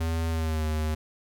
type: tone with pitch glide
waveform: square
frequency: 81.9 to 77.62 Hz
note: E2 to D#2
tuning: -11 to -4 cents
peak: -26 dBFS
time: 0-0.95 s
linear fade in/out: 10 ms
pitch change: -93 cents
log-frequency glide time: 0.29-0.65 s
effects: none